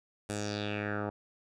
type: tone with low-pass filter sweep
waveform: 10% pulse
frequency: 103.83 Hz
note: G#2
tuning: in tune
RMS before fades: -35 dBFS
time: 0.29-1.1 s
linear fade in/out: 5 ms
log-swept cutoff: 9400 to 970 Hz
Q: 3.6
effects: none